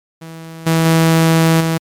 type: tone with level steps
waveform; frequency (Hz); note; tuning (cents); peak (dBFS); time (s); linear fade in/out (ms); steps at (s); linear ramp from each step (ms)
sawtooth; 163; E3; -19; -26 / -7 / -5 / -10; 0.21-1.78; 10; 0.66 / 0.85 / 1.6; 10
effects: MP3 96 kbps